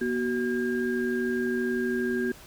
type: tone cluster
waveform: sine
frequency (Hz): 241.5 / 373.9 / 1614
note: B3 / F#4 / G#6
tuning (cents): -39 / +18 / -50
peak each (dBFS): -28 / -28 / -33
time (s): 0.01-2.32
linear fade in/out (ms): 5
effects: pink hiss -49 dBFS RMS until 2.46 s